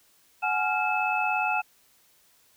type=tone cluster; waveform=sine; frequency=741 / 838 / 1391 / 2604 Hz; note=F#5 / G#5 / F6 / E7; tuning=+2 / +15 / -7 / -22 cents; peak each=-29 / -28 / -31 / -28 dBFS; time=0.42-1.62 s; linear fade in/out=20 ms; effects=white hiss -62 dBFS RMS until 2.56 s